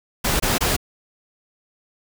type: noise bursts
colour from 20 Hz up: pink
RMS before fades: -20 dBFS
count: 3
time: 0.24-0.766 s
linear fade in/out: 10 ms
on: 160 ms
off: 23 ms
effects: none